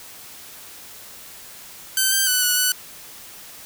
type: tone with pitch steps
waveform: 5% pulse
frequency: 1541 / 1570 / 1494 / 1474 / 1489 Hz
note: G6 / G6 / F#6 / F#6 / F#6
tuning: -30 / +2 / +16 / -7 / +11 cents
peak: -6 dBFS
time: 1.97-2.72 s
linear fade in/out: 2 ms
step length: 150 ms
effects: white hiss -41 dBFS RMS until 3.65 s